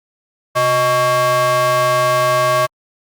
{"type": "ring-modulated tone", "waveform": "square", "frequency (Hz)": 246.9, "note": "B3", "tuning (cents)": 0, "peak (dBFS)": -10, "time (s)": [0.55, 2.67], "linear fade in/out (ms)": 20, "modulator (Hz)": 871, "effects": ["Opus 48 kbps"]}